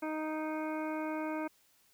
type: harmonic tone with a mistuned harmonic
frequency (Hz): 311.1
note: D#4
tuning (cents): 0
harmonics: 1 / 2 / 3 / 4 / 5 / 7 / 8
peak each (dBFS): -36 / -40 / -42 / -47 / -47 / -49 / -53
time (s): 0.02-1.48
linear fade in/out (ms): 10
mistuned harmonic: 8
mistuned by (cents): -21
effects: white hiss -68 dBFS RMS until 1.93 s